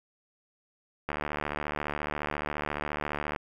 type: click train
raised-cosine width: 0.5 ms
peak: -16 dBFS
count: 170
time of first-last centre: 1.09-3.362 s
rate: 74.4 Hz
effects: 9-bit